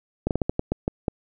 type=slowing click train; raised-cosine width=2 ms; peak=-9 dBFS; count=9; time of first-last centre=0.27-1.082 s; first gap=38 ms; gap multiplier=1.27; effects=none